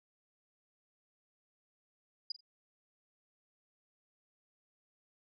sine tone with echo, 4900 Hz, D#8, 27 cents flat, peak -34 dBFS, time 2.3-2.32 s, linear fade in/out 5 ms, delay 44 ms, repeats 2, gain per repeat -14 dB, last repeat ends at 2.408 s, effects none

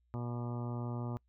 harmonic tone, 120.4 Hz, B2, 44 cents flat, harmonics 1 / 2 / 3 / 4 / 5 / 6 / 7 / 8 / 9 / 10, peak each -37 / -42 / -47 / -52 / -51 / -54 / -52 / -53 / -57 / -54 dBFS, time 0.14-1.17 s, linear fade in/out 0 ms, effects noise-tail reverb RT60 0.1 s tail -24 dB re dry + added 60 Hz sine -70 dBFS peak until 1.28 s

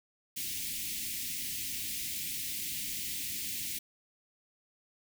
white band-stop noise, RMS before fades -37 dBFS, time 0.36-3.79 s, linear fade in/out 10 ms, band 330 to 2000 Hz, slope 48 dB/octave, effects none

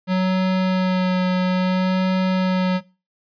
square tone with vibrato, 185 Hz, F#3, in tune, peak -17 dBFS, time 0.07-2.81 s, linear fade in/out 50 ms, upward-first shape sine, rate 0.6 Hz, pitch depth 15 cents each way, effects noise-tail reverb RT60 0.3 s tail -20 dB re dry + resampled to 11025 Hz

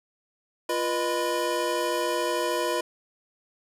square tone cluster, 349.2 / 486.5 / 615 / 994 Hz, F4 / B4 / D#5 / B5, 0 / -26 / -20 / +11 cents, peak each -31 dBFS, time 0.69-2.81 s, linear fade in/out 5 ms, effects resampled to 32000 Hz

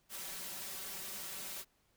white noise with comb filter, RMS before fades -44 dBFS, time 0.09-1.65 s, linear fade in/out 50 ms, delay 5.2 ms, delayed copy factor +0.8, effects pink hiss -74 dBFS RMS until 1.96 s

